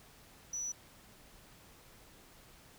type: tone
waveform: sine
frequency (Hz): 5920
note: F#8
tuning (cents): 0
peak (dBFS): -34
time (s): 0.53-0.72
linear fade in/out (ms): 5
effects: tanh soft clip ceiling -34 dBFS + pink hiss -59 dBFS RMS until 2.78 s